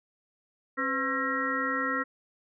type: harmonic tone with a mistuned harmonic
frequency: 269.7 Hz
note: C#4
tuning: 47 cents flat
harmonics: 1 / 2 / 4 / 5 / 6 / 7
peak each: -34 / -36 / -37 / -31 / -41 / -31 dBFS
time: 0.77-2.04 s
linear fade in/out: 20 ms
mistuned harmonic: 2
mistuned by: -110 cents
effects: none